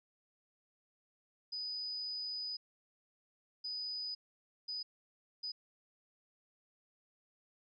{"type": "tone bursts at uneven times", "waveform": "sine", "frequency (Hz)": 4978, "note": "D#8", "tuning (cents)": 0, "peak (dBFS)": -38, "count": 4, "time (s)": [[1.52, 2.57], [3.64, 4.15], [4.68, 4.83], [5.43, 5.52]], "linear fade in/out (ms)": 10, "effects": []}